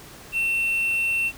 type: tone with quantisation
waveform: triangle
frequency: 2700 Hz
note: E7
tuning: 41 cents sharp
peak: -19 dBFS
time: 0.32-1.32 s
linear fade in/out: 50 ms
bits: 8
effects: pink hiss -44 dBFS RMS until 1.37 s